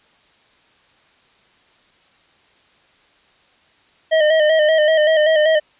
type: tone with vibrato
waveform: square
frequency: 622.3 Hz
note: D#5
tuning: in tune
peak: -12 dBFS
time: 4.11-5.6 s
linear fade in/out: 20 ms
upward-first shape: square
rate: 5.2 Hz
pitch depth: 43 cents each way
effects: white hiss -55 dBFS RMS until 5.79 s + resampled to 8000 Hz